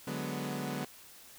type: chord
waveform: sawtooth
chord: G# half-diminished seventh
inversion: second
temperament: equal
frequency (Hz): 146.83 / 185 / 207.7 / 246.9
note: D3 / F#3 / G#3 / B3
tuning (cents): 0 / 0 / 0 / 0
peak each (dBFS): -36 / -37 / -38 / -35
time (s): 0.07-0.85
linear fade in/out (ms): 5
effects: white hiss -54 dBFS RMS until 1.38 s